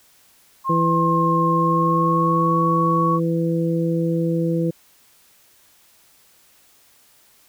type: tone with pitch glide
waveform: sine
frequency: 1067 to 1113.6 Hz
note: C6 to C#6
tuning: +34 to +8 cents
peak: -18 dBFS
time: 0.64-3.2 s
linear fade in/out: 50 ms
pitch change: +74 cents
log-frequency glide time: 1.56-2.59 s
type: harmonic tone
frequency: 166.4 Hz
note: E3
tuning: 17 cents sharp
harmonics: 1 / 2 / 3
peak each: -20 / -23 / -25 dBFS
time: 0.69-4.71 s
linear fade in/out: 10 ms
effects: white hiss -55 dBFS RMS until 7.48 s